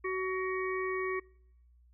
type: harmonic tone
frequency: 374.9 Hz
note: F#4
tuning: 23 cents sharp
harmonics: 1 / 3 / 5 / 6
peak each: -33 / -38 / -40 / -41 dBFS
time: 0.04-1.2 s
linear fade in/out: 10 ms
effects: noise-tail reverb RT60 0.8 s tail -26 dB re dry + added 60 Hz sine -59 dBFS peak until 1.93 s